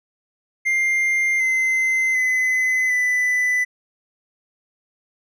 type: tone with pitch steps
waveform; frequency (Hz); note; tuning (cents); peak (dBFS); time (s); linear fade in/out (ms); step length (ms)
triangle; 2100 / 2064 / 2028 / 1993.6; C7 / C7 / B6 / B6; +6 / -24 / +45 / +16; -15; 0.65-3.65; 20; 750
effects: none